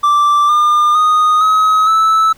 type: tone with pitch steps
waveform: triangle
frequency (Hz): 1172 / 1204.9 / 1238.8 / 1273.7 / 1309.5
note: D6 / D6 / D#6 / D#6 / E6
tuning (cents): -4 / +44 / -8 / +40 / -12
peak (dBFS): -6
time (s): 0.03-2.33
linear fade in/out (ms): 10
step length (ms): 460
effects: pink hiss -47 dBFS RMS until 2.37 s